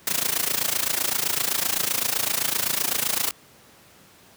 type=noise with amplitude modulation; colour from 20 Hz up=white; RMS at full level=-21 dBFS; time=0.07-3.31 s; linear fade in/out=2 ms; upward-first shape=sine; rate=27.8 Hz; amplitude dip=85%; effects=pink hiss -52 dBFS RMS until 4.36 s + high-pass 100 Hz 12 dB/octave